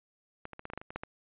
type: clicks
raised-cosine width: 0.5 ms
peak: -25 / -28 / -28 / -24 / -27 / -24 / -22 / -30 / -28 / -21 / -23 dBFS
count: 11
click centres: 0.454 / 0.533 / 0.594 / 0.654 / 0.701 / 0.735 / 0.776 / 0.815 / 0.905 / 0.96 / 1.035 s
effects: resampled to 8000 Hz